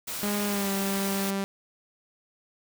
white noise, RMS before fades -34 dBFS, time 0.07-1.31 s, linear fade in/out 10 ms
sawtooth tone with pitch glide, 205.3 to 196.26 Hz, G#3 to G3, -20 to +2 cents, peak -23 dBFS, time 0.23-1.44 s, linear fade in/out 0 ms, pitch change -78 cents, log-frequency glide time 0.46-0.7 s
effects none

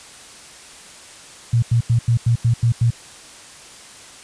sine tone bursts, 117.4 Hz, A#2, 13 cents sharp, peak -12 dBFS, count 8, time 1.53-2.905 s, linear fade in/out 5 ms, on 94 ms, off 89 ms, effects white hiss -41 dBFS RMS until 4.23 s + resampled to 22050 Hz

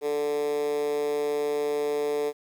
10% pulse tone with high-pass filter, 146.83 Hz, D3, in tune, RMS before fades -27 dBFS, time 0.01-2.33 s, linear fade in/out 50 ms, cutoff 410 Hz, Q 9, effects 10-bit

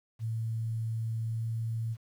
sine tone with pitch glide, 112.7 to 113.42 Hz, A2 to A#2, +42 to -47 cents, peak -30 dBFS, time 0.19-1.97 s, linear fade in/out 50 ms, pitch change +11 cents, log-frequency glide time 1.3-1.41 s, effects 10-bit

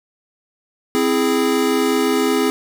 square chord, C augmented, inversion none, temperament equal, 261.6 / 329.6 / 415.3 Hz, C4 / E4 / G#4, 0 / 0 / 0 cents, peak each -20 / -22 / -19 dBFS, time 0.95-2.5 s, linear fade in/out 0 ms, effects none

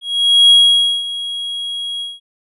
triangle tone with ADSR envelope, 3300 Hz, G#7, 12 cents flat, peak -3 dBFS, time 0.01-2.2 s, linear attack 490 ms, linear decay 530 ms, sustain -16 dB, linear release 190 ms, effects resampled to 24000 Hz

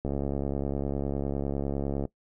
click train, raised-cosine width 2 ms, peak -17 dBFS, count 141, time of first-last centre 0.05-2.053 s, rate 69.9 Hz, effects noise-tail reverb RT60 0.1 s tail -20 dB re dry

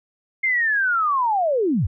sine linear sweep, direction down, 2130 to 66 Hz, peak -17 dBFS, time 0.43-1.87 s, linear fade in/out 10 ms, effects none

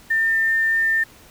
sine tone with quantisation, 1801 Hz, A6, 40 cents sharp, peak -16 dBFS, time 0.1-1.04 s, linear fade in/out 10 ms, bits 7, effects pink hiss -48 dBFS RMS until 1.3 s

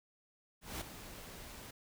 pink noise with ADSR envelope, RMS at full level -40 dBFS, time 0.61-1.71 s, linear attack 200 ms, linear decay 10 ms, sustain -10 dB, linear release 6 ms, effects none

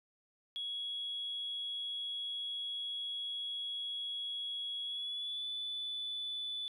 sine tone with pitch glide, 3338 to 3482 Hz, G#7 to A7, +8 to -19 cents, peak -36 dBFS, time 0.56-6.68 s, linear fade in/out 0 ms, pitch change +73 cents, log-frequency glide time 4.84-5.46 s, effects tanh soft clip ceiling -32 dBFS

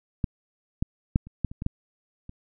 clicks, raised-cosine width 5 ms, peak -12 / -12 / -7 / -30 / -12 / -26 / -20 / -12 / -27 dBFS, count 9, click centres 0.242 / 0.825 / 1.159 / 1.27 / 1.447 / 1.515 / 1.621 / 1.664 / 2.294 s, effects none

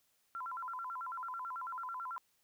sine tone with vibrato, 1174.7 Hz, D6, in tune, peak -39 dBFS, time 0.35-2.18 s, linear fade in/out 0 ms, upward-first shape square, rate 9.1 Hz, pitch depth 260 cents each way, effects white hiss -75 dBFS RMS until 2.43 s

